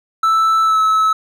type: tone with pitch glide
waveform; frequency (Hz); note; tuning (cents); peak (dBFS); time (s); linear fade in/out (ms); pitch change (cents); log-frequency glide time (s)
triangle; 1319 to 1297.8; E6 to E6; +1 to -27; -9; 0.23-1.13; 5; -28; 0.63-0.79
effects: none